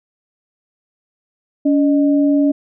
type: tone pair together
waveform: sine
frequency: 284.8 / 614 Hz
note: C#4 / D#5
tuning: +47 / -23 cents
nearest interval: octave + minor second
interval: 1330 cents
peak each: -11 / -21 dBFS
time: 1.65-2.52 s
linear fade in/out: 10 ms
effects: none